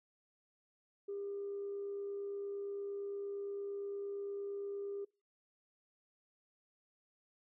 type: tone with amplitude modulation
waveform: sine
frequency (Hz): 401.1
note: G4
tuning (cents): +40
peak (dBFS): -37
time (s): 1.08-5.05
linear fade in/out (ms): 10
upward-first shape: sine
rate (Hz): 68.7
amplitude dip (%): 25
effects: noise-tail reverb RT60 0.3 s tail -26 dB re dry + tanh soft clip ceiling -34 dBFS